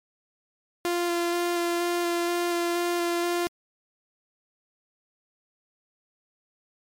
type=tone with vibrato; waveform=sawtooth; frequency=346.2 Hz; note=F4; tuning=15 cents flat; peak=-20 dBFS; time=0.85-3.47 s; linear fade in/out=0 ms; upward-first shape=square; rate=2.1 Hz; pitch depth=10 cents each way; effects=MP3 64 kbps